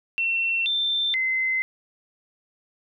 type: tone with pitch steps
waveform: sine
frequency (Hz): 2708 / 3565 / 2058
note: E7 / A7 / C7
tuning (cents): +46 / +22 / -29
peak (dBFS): -21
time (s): 0.18-1.62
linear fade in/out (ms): 0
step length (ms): 480
effects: none